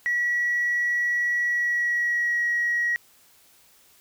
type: tone with pitch glide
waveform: sine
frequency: 1931 to 1905.5 Hz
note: B6 to A#6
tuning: -39 to +38 cents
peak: -20 dBFS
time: 0.06-2.96 s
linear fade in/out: 0 ms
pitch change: -23 cents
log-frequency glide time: 1.46-2.46 s
effects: tanh soft clip ceiling -17 dBFS + white hiss -57 dBFS RMS until 4 s